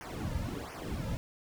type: noise with flanger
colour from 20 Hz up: brown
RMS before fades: -37 dBFS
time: 0.01-1.17 s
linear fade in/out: 0 ms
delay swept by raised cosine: 0.25 to 2.75 ms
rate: 1.4 Hz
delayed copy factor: -1
effects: none